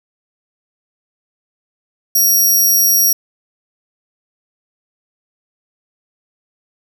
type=tone; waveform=5% pulse; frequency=5670 Hz; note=F8; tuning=25 cents sharp; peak=-4 dBFS; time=2.15-3.13 s; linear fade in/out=5 ms; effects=none